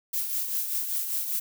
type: noise with tremolo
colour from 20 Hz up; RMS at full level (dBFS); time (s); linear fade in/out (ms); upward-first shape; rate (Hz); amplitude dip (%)
violet; -27; 0.13-1.4; 10; triangle; 5.1; 55
effects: none